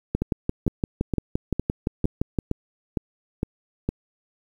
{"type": "two click trains", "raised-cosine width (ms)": 3, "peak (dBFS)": [-9, -10], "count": [14, 9], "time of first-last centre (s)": [[0.15, 2.388], [0.22, 3.89]], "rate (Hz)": [5.81, 2.18], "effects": ["8-bit"]}